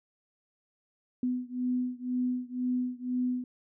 sine beating tone pair, 249.2 / 251.2 Hz, B3 / B3, +16 / +30 cents, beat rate 2 Hz, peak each -31 / -32 dBFS, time 1.23-3.44 s, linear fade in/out 2 ms, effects none

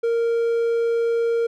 triangle tone, 464.2 Hz, A#4, 7 cents flat, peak -16 dBFS, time 0.03-1.47 s, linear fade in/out 10 ms, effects none

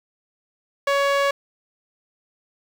sawtooth tone with band-pass filter, 560 Hz, C#5, 18 cents sharp, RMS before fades -20 dBFS, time 0.87-1.31 s, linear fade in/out 5 ms, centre 1300 Hz, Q 0.53, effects 7-bit

